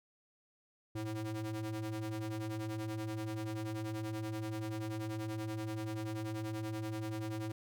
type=ring-modulated tone; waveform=square; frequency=107.4 Hz; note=A2; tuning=41 cents flat; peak=-35 dBFS; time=0.95-7.52 s; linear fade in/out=5 ms; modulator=220 Hz; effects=none